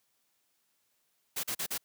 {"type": "noise bursts", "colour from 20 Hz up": "white", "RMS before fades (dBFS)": -34, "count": 4, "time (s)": [1.36, 1.78], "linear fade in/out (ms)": 10, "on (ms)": 75, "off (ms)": 40, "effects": ["white hiss -75 dBFS RMS until 1.84 s", "high-pass 100 Hz 12 dB/octave"]}